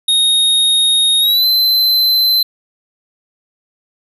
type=tone with pitch glide; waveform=square; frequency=3729 to 4067 Hz; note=A#7 to C8; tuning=0 to -50 cents; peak=-10 dBFS; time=0.08-2.43 s; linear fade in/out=5 ms; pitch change=+150 cents; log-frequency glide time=1.2-1.45 s; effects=none